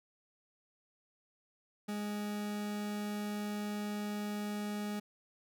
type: tone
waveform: 40% pulse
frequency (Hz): 207.7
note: G#3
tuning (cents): 0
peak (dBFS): -35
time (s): 1.88-5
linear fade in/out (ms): 10
effects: none